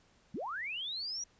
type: linear sweep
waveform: sine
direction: up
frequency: 140 to 5870 Hz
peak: -36 dBFS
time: 0.34-1.24 s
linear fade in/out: 5 ms
effects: pink hiss -67 dBFS RMS until 1.39 s + resampled to 16000 Hz